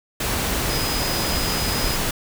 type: tone in noise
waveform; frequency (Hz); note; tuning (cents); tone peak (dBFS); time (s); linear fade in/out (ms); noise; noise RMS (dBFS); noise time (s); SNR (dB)
sine; 4998; D#8; +7; -28; 0.69-1.96; 5; pink; -23; 0.2-2.11; -8
effects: none